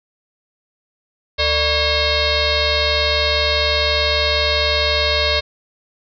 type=tone with frequency modulation; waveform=sine; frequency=2165 Hz; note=C#7; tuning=41 cents flat; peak=-14 dBFS; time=1.38-5.41 s; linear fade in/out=20 ms; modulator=523 Hz; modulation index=4.5; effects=none